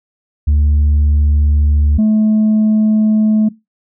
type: tone pair in turn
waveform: sine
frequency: 73.8 / 215.6 Hz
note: D2 / A3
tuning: +9 / -35 cents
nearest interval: octave + perfect fifth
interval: 1856 cents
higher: second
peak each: -6 dBFS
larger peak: neither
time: 0.47-1.98 / 1.98-3.49 s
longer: neither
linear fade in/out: 10 ms
effects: noise-tail reverb RT60 0.2 s tail -20 dB re dry + tanh soft clip ceiling -7 dBFS